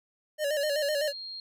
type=tone with vibrato; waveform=square; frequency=587.3 Hz; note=D5; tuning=in tune; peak=-27 dBFS; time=0.38-1.13 s; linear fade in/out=50 ms; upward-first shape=square; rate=7.9 Hz; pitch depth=65 cents each way
type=tone; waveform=sine; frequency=4230 Hz; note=C8; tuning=18 cents sharp; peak=-37 dBFS; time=0.61-1.4 s; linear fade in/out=2 ms
effects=none